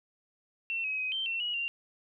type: tone with pitch steps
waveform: sine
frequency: 2703 / 2546 / 2521 / 3123 / 2707 / 2909 / 2773 Hz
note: E7 / D#7 / D#7 / G7 / E7 / F#7 / F7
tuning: +43 / +39 / +22 / -7 / +45 / -30 / -13 cents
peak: -30 dBFS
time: 0.7-1.68 s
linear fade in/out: 0 ms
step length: 140 ms
effects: none